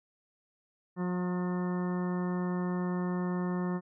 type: harmonic tone with a mistuned harmonic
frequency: 179.5 Hz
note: F3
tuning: 48 cents sharp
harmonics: 1 / 2 / 3 / 4 / 5 / 6 / 7 / 8 / 10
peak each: -30 / -37 / -45 / -47 / -46 / -45 / -49 / -53 / -49 dBFS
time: 0.96-3.81 s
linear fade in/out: 50 ms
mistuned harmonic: 5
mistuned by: +25 cents
effects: none